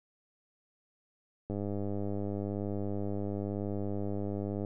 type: click train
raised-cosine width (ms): 2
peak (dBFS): -23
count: 319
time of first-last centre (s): 1.5-4.649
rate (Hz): 101
effects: none